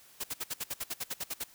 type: noise bursts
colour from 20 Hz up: white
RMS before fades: -35 dBFS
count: 13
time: 0.2-1.44 s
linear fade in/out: 10 ms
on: 40 ms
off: 60 ms
effects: white hiss -58 dBFS RMS until 1.54 s